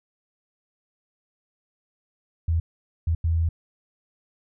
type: tone bursts at uneven times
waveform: sine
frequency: 82.4 Hz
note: E2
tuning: in tune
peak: -19 dBFS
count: 3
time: 2.48-2.6 / 3.07-3.15 / 3.24-3.49 s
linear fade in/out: 5 ms
effects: none